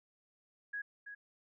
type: tone with echo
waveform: sine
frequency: 1661.2 Hz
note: G#6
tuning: in tune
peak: -37 dBFS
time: 0.73-0.82 s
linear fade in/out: 10 ms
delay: 330 ms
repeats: 1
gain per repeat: -8 dB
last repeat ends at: 1.15 s
effects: none